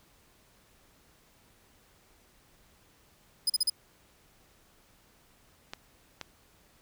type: tone bursts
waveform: sawtooth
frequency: 5010 Hz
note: D#8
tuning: 11 cents sharp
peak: -21 dBFS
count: 4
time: 3.47-3.699 s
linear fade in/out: 5 ms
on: 28 ms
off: 39 ms
type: clicks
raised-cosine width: 0.2 ms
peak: -20 dBFS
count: 2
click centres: 5.735 / 6.213 s
effects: pink hiss -63 dBFS RMS until 6.81 s